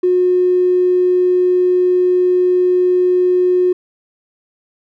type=tone; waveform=triangle; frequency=362.3 Hz; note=F#4; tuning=36 cents flat; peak=-6 dBFS; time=0.03-3.73 s; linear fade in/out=10 ms; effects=tanh soft clip ceiling -8 dBFS